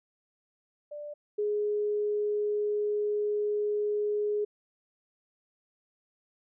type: tone pair in turn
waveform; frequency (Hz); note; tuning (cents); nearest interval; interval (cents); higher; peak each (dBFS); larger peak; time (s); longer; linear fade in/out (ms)
sine; 590 / 417.2; D5 / G#4; +8 / +8; tritone; 600; first; -37 / -26; second; 0.91-1.14 / 1.38-4.45; second; 10
effects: none